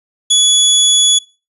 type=tone; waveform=25% pulse; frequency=3400 Hz; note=G#7; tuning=40 cents sharp; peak=-4 dBFS; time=0.3-1.19 s; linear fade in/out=10 ms; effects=noise-tail reverb RT60 0.3 s tail -21 dB re dry + resampled to 32000 Hz